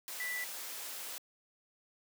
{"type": "tone in noise", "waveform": "sine", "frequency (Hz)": 1976, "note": "B6", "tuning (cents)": 0, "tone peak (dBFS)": -36, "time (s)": [0.2, 0.44], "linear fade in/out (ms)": 0, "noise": "white", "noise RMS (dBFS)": -43, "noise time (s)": [0.08, 1.18], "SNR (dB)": 4, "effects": ["high-pass 400 Hz 12 dB/octave"]}